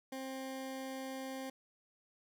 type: tone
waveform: 20% pulse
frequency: 264.6 Hz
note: C4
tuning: 20 cents sharp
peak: -36 dBFS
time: 0.12-1.5 s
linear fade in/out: 5 ms
effects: none